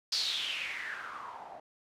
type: noise with low-pass filter sweep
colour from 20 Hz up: blue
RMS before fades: -37 dBFS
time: 0.12-1.6 s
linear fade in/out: 5 ms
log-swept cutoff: 4800 to 680 Hz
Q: 6.1
effects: none